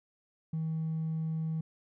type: tone with hard clipping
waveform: sine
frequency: 160 Hz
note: D#3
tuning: 49 cents sharp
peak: -31 dBFS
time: 0.53-1.61 s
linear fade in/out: 5 ms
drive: 1 dB
effects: none